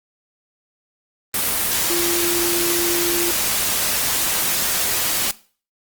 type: tone in noise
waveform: sine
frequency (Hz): 345.4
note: F4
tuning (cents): -19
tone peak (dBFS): -22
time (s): 1.9-3.31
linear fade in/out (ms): 2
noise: white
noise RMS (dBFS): -20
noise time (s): 1.34-5.31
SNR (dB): -5
effects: noise-tail reverb RT60 0.4 s tail -19 dB re dry + Opus 24 kbps